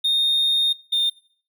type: tone pair in turn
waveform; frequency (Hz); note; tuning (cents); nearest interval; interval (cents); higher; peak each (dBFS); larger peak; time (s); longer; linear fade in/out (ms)
triangle; 3679 / 3633; A#7 / A#7; -24 / -45; unison; 21; first; -15; neither; 0.04-0.73 / 0.92-1.1; first; 10
effects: noise-tail reverb RT60 0.5 s tail -21 dB re dry + tanh soft clip ceiling -11 dBFS